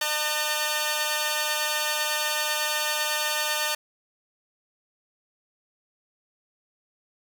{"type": "tone cluster", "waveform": "10% pulse", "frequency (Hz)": [606, 905, 1505, 3305], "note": ["D#5", "A5", "F#6", "G#7"], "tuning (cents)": [-46, 48, 29, -9], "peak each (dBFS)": [-21, -20, -23, -26], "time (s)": [0.01, 3.75], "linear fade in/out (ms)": 5, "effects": []}